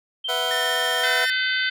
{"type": "tone with pitch glide", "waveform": "sine", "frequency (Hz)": [3136, 3163], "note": ["G7", "G7"], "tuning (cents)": [0, 15], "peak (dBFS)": -25, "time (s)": [0.24, 1.06], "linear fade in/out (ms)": 10, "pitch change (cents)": 15, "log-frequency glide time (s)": [0.39, 0.51]}
{"type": "chord", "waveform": "25% pulse", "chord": "B suspended fourth", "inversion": "none", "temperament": "just", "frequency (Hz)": [493.9, 658.5, 740.8], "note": ["B4", "E5", "F#5"], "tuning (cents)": [0, -2, 2], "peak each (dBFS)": -25, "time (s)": [0.28, 1.26], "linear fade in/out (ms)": 20}
{"type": "tone with vibrato", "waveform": "45% pulse", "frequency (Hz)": 1800, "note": "A6", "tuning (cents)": 39, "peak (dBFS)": -26, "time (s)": [0.51, 1.3], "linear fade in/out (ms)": 0, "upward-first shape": "square", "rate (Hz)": 16, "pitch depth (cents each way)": 14}
{"type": "harmonic tone", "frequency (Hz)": 510, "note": "C5", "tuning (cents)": -44, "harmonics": [3, 4, 5, 6, 7, 8, 9], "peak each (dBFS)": [-23, -27, -36, -29, -29, -40, -33], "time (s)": [1.03, 1.7], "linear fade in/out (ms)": 10}
{"effects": []}